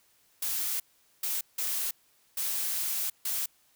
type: noise bursts at uneven times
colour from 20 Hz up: blue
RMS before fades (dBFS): -31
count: 5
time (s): 0.42-0.8 / 1.23-1.41 / 1.58-1.91 / 2.37-3.1 / 3.25-3.46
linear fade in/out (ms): 5
effects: white hiss -66 dBFS RMS until 3.75 s